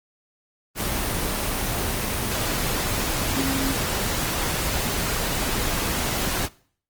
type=tone in noise; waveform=sine; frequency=269.2 Hz; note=C4; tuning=49 cents sharp; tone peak=-25 dBFS; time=3.34-3.76 s; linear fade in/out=50 ms; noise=pink; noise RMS=-25 dBFS; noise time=0.75-6.49 s; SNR=-3 dB; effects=noise-tail reverb RT60 0.5 s tail -21 dB re dry + Opus 24 kbps